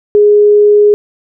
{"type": "tone", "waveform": "sine", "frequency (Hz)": 415.3, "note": "G#4", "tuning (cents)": 0, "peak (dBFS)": -3, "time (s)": [0.15, 0.94], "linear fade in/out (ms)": 0, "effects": []}